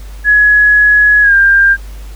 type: tone with pitch glide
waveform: sine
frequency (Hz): 1684 to 1595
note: G#6 to G6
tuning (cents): +24 to +30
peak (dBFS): -4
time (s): 0.24-1.77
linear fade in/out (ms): 50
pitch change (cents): -94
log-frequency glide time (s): 1.22-1.34
effects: added 50 Hz sine -25 dBFS peak until 2.15 s + pink hiss -40 dBFS RMS until 2.15 s